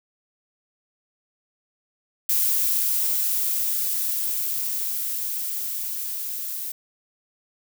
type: noise with level ramp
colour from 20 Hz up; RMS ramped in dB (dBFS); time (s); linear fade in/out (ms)
violet; -21 to -31; 2.29-6.72; 5
effects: none